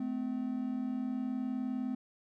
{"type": "tone pair together", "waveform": "triangle", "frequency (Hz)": [216.5, 256.2], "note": ["A3", "C4"], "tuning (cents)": [-28, -36], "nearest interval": "minor third", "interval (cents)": 292, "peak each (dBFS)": [-36, -32], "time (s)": [0, 1.95], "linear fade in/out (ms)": 5, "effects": []}